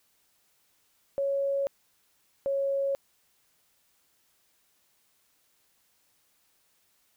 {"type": "tone pair in turn", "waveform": "sine", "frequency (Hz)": [554.4, 551.4], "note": ["C#5", "C#5"], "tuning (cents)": [0, -9], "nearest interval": "unison", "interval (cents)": 9, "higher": "first", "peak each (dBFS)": -25, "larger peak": "neither", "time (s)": [[1.18, 1.67], [2.46, 2.95]], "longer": "neither", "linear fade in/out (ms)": 0, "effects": ["white hiss -69 dBFS RMS until 7.16 s"]}